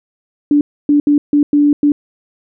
sine tone bursts at uneven times, 291.6 Hz, D4, 12 cents flat, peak -7 dBFS, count 6, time 0.51-0.61 / 0.89-1 / 1.07-1.18 / 1.33-1.43 / 1.53-1.73 / 1.83-1.92 s, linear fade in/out 2 ms, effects none

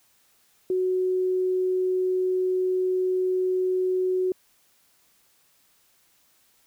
sine tone, 369.8 Hz, F#4, 1 cent flat, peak -21 dBFS, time 0.7-4.32 s, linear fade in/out 2 ms, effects white hiss -63 dBFS RMS until 6.66 s

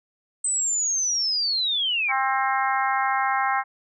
sine linear sweep, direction down, 8200 to 2214 Hz, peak -21 dBFS, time 0.44-2.12 s, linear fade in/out 5 ms
harmonic tone, 265.8 Hz, C4, 27 cents sharp, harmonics 3 / 4 / 5 / 6 / 7 / 8, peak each -24 / -26 / -28 / -30 / -31 / -32 dBFS, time 2.08-3.64 s, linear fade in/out 50 ms
effects none

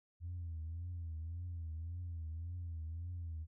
sine tone with vibrato, 83.8 Hz, E2, 29 cents sharp, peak -39 dBFS, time 0.2-3.47 s, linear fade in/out 50 ms, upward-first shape triangle, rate 1.8 Hz, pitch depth 110 cents each way, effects tanh soft clip ceiling -37 dBFS

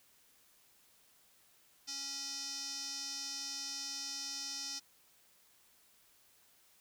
square tone with band-pass filter, 277.2 Hz, C#4, in tune, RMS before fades -42 dBFS, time 1.87-4.8 s, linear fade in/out 20 ms, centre 5400 Hz, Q 5.9, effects white hiss -67 dBFS RMS until 6.8 s

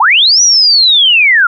sine linear two-way sweep, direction up then down, 769 to 5920 to 1347 Hz, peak -4 dBFS, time 0-1.47 s, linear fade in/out 5 ms, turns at 0.42 s, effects none

